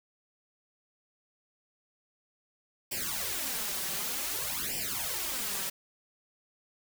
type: noise with flanger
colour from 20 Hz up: white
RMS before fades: -34 dBFS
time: 2.91-5.7 s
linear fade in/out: 10 ms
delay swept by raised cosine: 0.38 to 5.28 ms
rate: 0.54 Hz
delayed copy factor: +1
effects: none